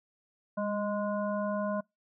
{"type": "harmonic tone with a mistuned harmonic", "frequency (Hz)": 207.7, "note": "G#3", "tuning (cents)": 0, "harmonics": [1, 3, 5, 7], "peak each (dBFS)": [-33, -32, -38, -43], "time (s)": [0.57, 1.81], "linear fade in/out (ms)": 10, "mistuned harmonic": 1, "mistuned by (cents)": -35, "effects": ["noise-tail reverb RT60 0.2 s tail -26 dB re dry"]}